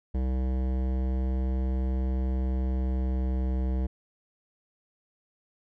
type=tone with hard clipping; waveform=sine; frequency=64.3 Hz; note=C2; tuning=30 cents flat; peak=-27 dBFS; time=0.14-3.87 s; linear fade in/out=10 ms; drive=16 dB; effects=none